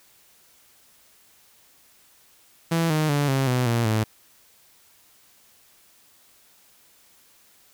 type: tone with pitch steps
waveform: sawtooth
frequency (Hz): 165.8 / 154.7 / 144.34 / 134.67 / 125.65 / 117.24 / 109.39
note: E3 / D#3 / D3 / C#3 / B2 / A#2 / A2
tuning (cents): +10 / -10 / -30 / -50 / +30 / +10 / -10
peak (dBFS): -16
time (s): 2.71-4.04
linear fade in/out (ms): 10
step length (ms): 190
effects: white hiss -57 dBFS RMS until 7.73 s